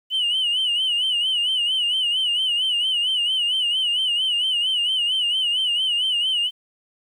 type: tone with vibrato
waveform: sine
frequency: 2960 Hz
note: F#7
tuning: in tune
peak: -17 dBFS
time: 0.1-6.51 s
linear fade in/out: 50 ms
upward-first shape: sine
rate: 4.4 Hz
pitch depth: 95 cents each way
effects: tanh soft clip ceiling -16 dBFS + 9-bit